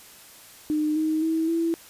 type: tone with pitch steps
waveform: sine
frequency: 304.4 / 313.3 / 322.5 / 332 Hz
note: D#4 / D#4 / E4 / E4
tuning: -38 / +12 / -38 / +12 cents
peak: -21 dBFS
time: 0.7-1.74 s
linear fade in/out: 0 ms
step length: 260 ms
effects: white hiss -48 dBFS RMS until 1.89 s + resampled to 32000 Hz